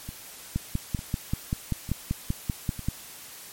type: two click trains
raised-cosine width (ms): 5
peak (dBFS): -13 / -23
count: 13 / 4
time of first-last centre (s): 0.56-2.886 / 0.09-2.793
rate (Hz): 5.16 / 1.11
effects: white hiss -44 dBFS RMS until 3.52 s + MP3 64 kbps